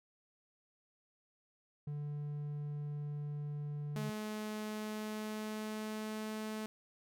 triangle tone, 146.83 Hz, D3, in tune, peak -36 dBFS, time 1.87-4.1 s, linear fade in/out 5 ms
sawtooth tone with pitch glide, 213.7 to 216.4 Hz, G#3 to A3, +50 to -29 cents, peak -35 dBFS, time 3.96-6.66 s, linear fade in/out 0 ms, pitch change +21 cents, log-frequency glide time 4.63-6.37 s
effects none

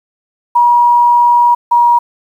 sine tone pair in turn, 959 / 954 Hz, A#5 / A#5, +49 / +40 cents, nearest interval unison, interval 9 cents, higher first, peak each -5 dBFS, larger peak neither, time 0.55-1.55 / 1.71-1.99 s, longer first, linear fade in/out 10 ms, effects 7-bit

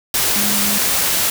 sine tone in noise, 206 Hz, G#3, 14 cents flat, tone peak -23 dBFS, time 0.36-0.78 s, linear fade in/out 2 ms, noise white, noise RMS -17 dBFS, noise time 0.14-1.3 s, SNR -9 dB, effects none

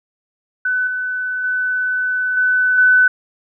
sine tone with level steps, 1503 Hz, F#6, 27 cents sharp, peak -15 / -19 / -16 / -12 / -8 dBFS, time 0.65-3.08 s, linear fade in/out 5 ms, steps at 0.87 / 1.44 / 2.37 / 2.78 s, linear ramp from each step 2 ms, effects none

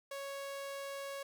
sawtooth tone, 554.4 Hz, C#5, in tune, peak -37 dBFS, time 0.11-1.23 s, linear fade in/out 5 ms, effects none

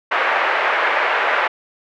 white band-pass noise, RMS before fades -18 dBFS, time 0.11-1.48 s, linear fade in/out 10 ms, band 480 to 2100 Hz, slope 24 dB/octave, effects none

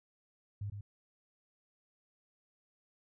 sine tone with echo, 101.8 Hz, G#2, 34 cents flat, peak -36 dBFS, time 0.61-0.7 s, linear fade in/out 5 ms, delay 110 ms, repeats 1, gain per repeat -5 dB, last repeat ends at 0.81 s, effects none

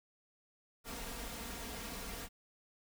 pink noise with comb filter, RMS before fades -44 dBFS, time 0.84-2.29 s, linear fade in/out 50 ms, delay 4.3 ms, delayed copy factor +0.6, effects none

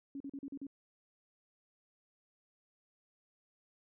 sine tone bursts, 277.2 Hz, C#4, in tune, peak -40 dBFS, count 6, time 0.15-0.668 s, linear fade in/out 2 ms, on 53 ms, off 40 ms, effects none

